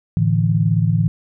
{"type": "chord", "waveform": "sine", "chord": "A suspended fourth", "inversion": "none", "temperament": "equal", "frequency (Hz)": [110, 146.83, 164.81], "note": ["A2", "D3", "E3"], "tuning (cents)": [0, 0, 0], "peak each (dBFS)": [-17, -20, -17], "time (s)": [0.17, 1.08], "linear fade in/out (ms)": 0, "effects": []}